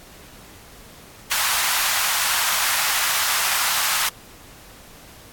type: high-pass noise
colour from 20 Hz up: pink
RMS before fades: -21 dBFS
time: 1.31-4.09 s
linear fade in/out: 5 ms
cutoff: 910 Hz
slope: 24 dB/octave
effects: pink hiss -45 dBFS RMS until 5.32 s + AAC 64 kbps